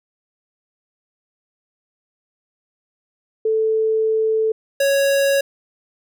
sine / square tone pair in turn, 440 / 554.4 Hz, A4 / C#5, 0 / 0 cents, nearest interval major third, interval 400 cents, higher second, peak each -15 dBFS, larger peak neither, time 3.45-4.52 / 4.8-5.41 s, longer first, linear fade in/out 5 ms, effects none

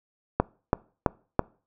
click train, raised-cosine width 1 ms, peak -5 dBFS, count 4, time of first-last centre 0.4-1.393 s, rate 3.02 Hz, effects noise-tail reverb RT60 0.4 s tail -24 dB re dry

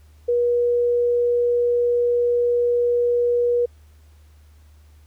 sine tone, 481.5 Hz, B4, 44 cents flat, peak -16 dBFS, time 0.28-3.66 s, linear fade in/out 10 ms, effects added 75 Hz sine -47 dBFS peak until 5.06 s + pink hiss -61 dBFS RMS until 5.06 s

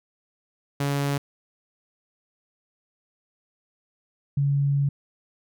sawtooth / sine tone pair in turn, 141.4 / 140.87 Hz, C#3 / C#3, +35 / +28 cents, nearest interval unison, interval 7 cents, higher first, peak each -19 dBFS, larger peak neither, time 0.8-1.18 / 4.37-4.89 s, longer second, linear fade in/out 5 ms, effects none

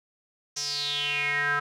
square tone with band-pass filter sweep, 144.8 Hz, D3, 24 cents flat, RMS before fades -28 dBFS, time 0.56-1.6 s, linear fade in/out 10 ms, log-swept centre 5900 to 1400 Hz, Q 7, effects none

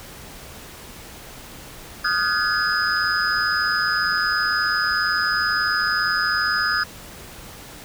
sine tone cluster, 1239 / 1416 / 1516 / 1694 / 5010 Hz, D#6 / F6 / F#6 / G#6 / D#8, -8 / +23 / +42 / +34 / +11 cents, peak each -25 dBFS, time 2.04-6.84 s, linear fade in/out 10 ms, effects pink hiss -40 dBFS RMS until 7.84 s

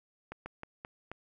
slowing click train, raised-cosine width 0.5 ms, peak -26 dBFS, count 5, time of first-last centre 0.32-1.116 s, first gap 140 ms, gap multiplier 1.24, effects none

